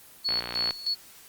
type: tone with tremolo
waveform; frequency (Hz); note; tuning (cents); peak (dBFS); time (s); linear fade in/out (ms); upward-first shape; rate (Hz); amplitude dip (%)
sine; 4393; C#8; -16; -24; 0.24-0.95; 20; square; 3.2; 80
type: click train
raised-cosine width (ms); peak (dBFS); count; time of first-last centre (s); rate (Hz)
0.3; -16; 26; 0.29-0.708; 59.8
effects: white hiss -51 dBFS RMS until 1.28 s + Opus 24 kbps